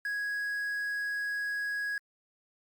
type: tone with quantisation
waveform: triangle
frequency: 1661.2 Hz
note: G#6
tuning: in tune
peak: -29 dBFS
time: 0.05-1.98 s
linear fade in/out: 2 ms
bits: 9
effects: Opus 48 kbps